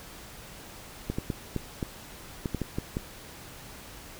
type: clicks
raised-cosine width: 3 ms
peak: -16 dBFS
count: 10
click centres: 1.1 / 1.185 / 1.302 / 1.563 / 1.828 / 2.458 / 2.547 / 2.617 / 2.785 / 2.969 s
effects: pink hiss -46 dBFS RMS until 4.19 s

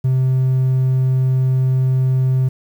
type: tone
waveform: triangle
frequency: 130.1 Hz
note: C3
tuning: 9 cents flat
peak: -10 dBFS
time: 0.04-2.49 s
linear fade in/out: 10 ms
effects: tanh soft clip ceiling -6 dBFS + 8-bit

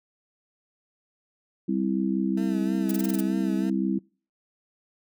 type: chord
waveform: sine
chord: C major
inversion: second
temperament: just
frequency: 196.22 / 261.6 / 327 Hz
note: G3 / C4 / E4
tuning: +2 / 0 / -14 cents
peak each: -26 / -28 / -28 dBFS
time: 1.68-3.99 s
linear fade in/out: 10 ms
type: tone with vibrato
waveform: 20% pulse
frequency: 220 Hz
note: A3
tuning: in tune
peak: -32 dBFS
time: 2.37-3.7 s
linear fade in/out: 5 ms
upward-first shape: sine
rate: 3.2 Hz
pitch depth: 56 cents each way
type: noise bursts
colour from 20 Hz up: blue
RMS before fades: -34 dBFS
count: 7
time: 2.89-3.208 s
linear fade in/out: 5 ms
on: 24 ms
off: 25 ms
effects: noise-tail reverb RT60 0.4 s tail -26 dB re dry

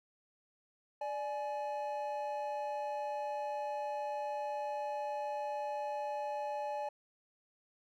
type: tone pair together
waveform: triangle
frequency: 589.1 / 842 Hz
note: D5 / G#5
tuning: +5 / +24 cents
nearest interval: tritone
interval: 619 cents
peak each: -37 / -36 dBFS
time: 1.01-6.89 s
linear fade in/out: 5 ms
effects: none

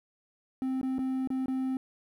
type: tone with dropouts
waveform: triangle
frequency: 261.6 Hz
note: C4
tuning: in tune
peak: -26 dBFS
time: 0.62-1.77 s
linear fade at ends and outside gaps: 1 ms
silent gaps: 0.814-0.83 / 0.983-0.99 / 1.274-1.303 / 1.459-1.482 s
effects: 11-bit

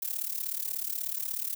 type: noise with amplitude modulation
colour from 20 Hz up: violet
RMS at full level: -30 dBFS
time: 0.02-1.55 s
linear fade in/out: 5 ms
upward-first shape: sine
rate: 36.5 Hz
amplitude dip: 85%
effects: none

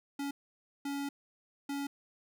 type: tone bursts at uneven times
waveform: square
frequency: 281.3 Hz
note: C#4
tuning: 26 cents sharp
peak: -35 dBFS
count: 3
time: 0.19-0.31 / 0.85-1.09 / 1.69-1.87 s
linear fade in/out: 5 ms
effects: none

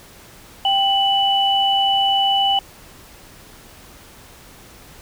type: tone pair together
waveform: sine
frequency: 787.4 / 2973 Hz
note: G5 / F#7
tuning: +8 / +8 cents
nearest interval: octave + major seventh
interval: 2300 cents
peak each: -17 dBFS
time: 0.65-2.59 s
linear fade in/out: 2 ms
effects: pink hiss -44 dBFS RMS until 5.01 s

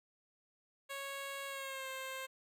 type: tone with pitch glide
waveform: 10% pulse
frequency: 552 to 527.4 Hz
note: C#5 to C5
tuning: -7 to +14 cents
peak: -33 dBFS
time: 0.89-2.27 s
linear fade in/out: 20 ms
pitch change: -79 cents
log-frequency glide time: 1.47-1.88 s
effects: none

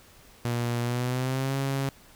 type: tone with pitch glide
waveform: sawtooth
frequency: 119.5 to 136.48 Hz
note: A#2 to C#3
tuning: +43 to -27 cents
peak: -22 dBFS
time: 0.45-1.89 s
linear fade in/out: 0 ms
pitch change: +230 cents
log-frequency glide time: 0.82-1.55 s
effects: pink hiss -54 dBFS RMS until 2.15 s

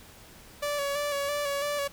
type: tone with vibrato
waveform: sawtooth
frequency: 573 Hz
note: D5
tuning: 43 cents flat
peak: -24 dBFS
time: 0.62-1.88 s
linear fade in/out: 10 ms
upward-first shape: square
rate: 3 Hz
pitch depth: 29 cents each way
effects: pink hiss -51 dBFS RMS until 1.92 s

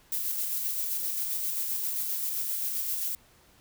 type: noise with tremolo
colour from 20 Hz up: violet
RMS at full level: -30 dBFS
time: 0.12-3.15 s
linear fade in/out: 2 ms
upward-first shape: square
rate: 7.6 Hz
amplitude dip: 25%
effects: pink hiss -60 dBFS RMS until 3.6 s

